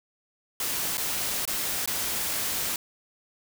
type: noise with dropouts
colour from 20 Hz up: white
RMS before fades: -29 dBFS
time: 0.6-2.76 s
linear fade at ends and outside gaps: 2 ms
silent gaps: 0.972-0.979 / 1.453-1.476 / 1.859-1.875 s
effects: none